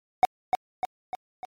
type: tone with echo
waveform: triangle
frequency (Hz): 740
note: F#5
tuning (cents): 0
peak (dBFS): -11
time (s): 0.23-0.25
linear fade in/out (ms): 0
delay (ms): 300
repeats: 4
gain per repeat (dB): -5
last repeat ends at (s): 1.45
effects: MP3 64 kbps